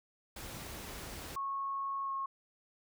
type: noise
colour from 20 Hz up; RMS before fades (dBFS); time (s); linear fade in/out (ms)
pink; -45; 0.36-1.36; 5
type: tone with pitch glide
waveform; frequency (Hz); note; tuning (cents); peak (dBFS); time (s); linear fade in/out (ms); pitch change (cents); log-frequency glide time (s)
sine; 1097 to 1086.3; C#6 to C#6; -18 to -35; -34; 1.36-2.26; 5; -17; 2.03-2.12
effects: none